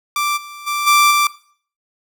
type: tone with level steps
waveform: sawtooth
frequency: 1174.7 Hz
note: D6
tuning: in tune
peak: -13 / -29 / -15 / -6 / -9 dBFS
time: 0.16-1.27 s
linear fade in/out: 2 ms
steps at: 0.36 / 0.66 / 0.86 / 1.1 s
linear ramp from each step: 20 ms
effects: noise-tail reverb RT60 0.5 s tail -18 dB re dry